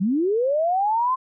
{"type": "linear sweep", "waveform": "sine", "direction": "up", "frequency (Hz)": [171.9, 1057], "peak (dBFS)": -18, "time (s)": [0, 1.16], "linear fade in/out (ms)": 20, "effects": []}